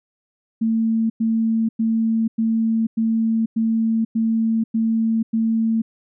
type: tone bursts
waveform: sine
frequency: 224.6 Hz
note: A3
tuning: 36 cents sharp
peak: -16 dBFS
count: 9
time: 0.61-5.82 s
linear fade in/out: 10 ms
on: 490 ms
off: 100 ms
effects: none